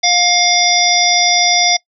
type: harmonic tone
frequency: 708 Hz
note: F5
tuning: 23 cents sharp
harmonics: 1 / 3 / 5 / 7 / 8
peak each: -16 / -16 / -16 / -16 / -16 dBFS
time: 0.03-1.77 s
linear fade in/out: 10 ms
effects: noise-tail reverb RT60 0.1 s tail -22 dB re dry